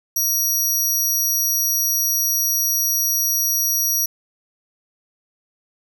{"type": "tone", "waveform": "20% pulse", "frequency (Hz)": 5760, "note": "F#8", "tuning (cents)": -47, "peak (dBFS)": -12, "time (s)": [0.16, 4.06], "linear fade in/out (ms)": 5, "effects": []}